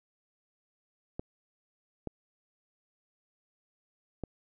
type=clicks; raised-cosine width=2 ms; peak=-22 dBFS; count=3; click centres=1.195 / 2.073 / 4.237 s; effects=none